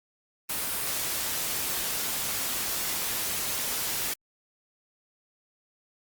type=noise; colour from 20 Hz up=white; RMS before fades=-30 dBFS; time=0.49-4.14 s; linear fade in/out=10 ms; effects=Opus 32 kbps